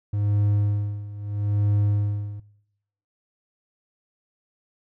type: tone with tremolo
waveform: triangle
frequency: 102.9 Hz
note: G#2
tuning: 16 cents flat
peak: -16 dBFS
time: 0.13-2.4 s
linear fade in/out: 5 ms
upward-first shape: sine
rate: 0.77 Hz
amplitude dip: 85%
effects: noise-tail reverb RT60 0.9 s tail -22 dB re dry